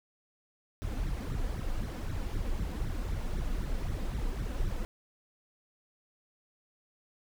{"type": "noise with flanger", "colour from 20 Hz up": "brown", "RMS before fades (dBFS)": -33, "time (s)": [0.82, 4.85], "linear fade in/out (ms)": 0, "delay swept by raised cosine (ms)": [0.51, 4.11], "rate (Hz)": 3.9, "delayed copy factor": 0.75, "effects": []}